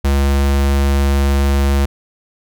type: tone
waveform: square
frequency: 69.5 Hz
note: C#2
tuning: 5 cents sharp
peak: -12 dBFS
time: 0.04-1.86 s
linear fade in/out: 10 ms
effects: none